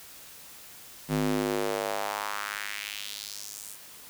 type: tone with high-pass filter sweep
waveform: square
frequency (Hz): 51.4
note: G#1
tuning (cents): -17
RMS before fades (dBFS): -32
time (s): 1.08-3.78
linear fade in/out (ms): 50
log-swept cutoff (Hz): 180 to 9500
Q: 2.1
effects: white hiss -48 dBFS RMS until 4.09 s